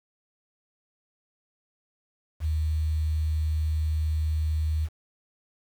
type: tone with quantisation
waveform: sine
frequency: 77.78 Hz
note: D#2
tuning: in tune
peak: -23 dBFS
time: 2.4-4.89 s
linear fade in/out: 50 ms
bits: 8
effects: none